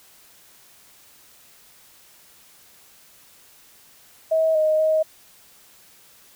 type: tone with pitch steps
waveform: sine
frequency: 641 / 622 / 629 Hz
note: E5 / D#5 / D#5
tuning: -49 / -1 / +19 cents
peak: -16 dBFS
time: 4.31-5.03 s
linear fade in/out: 10 ms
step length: 240 ms
effects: white hiss -52 dBFS RMS until 6.35 s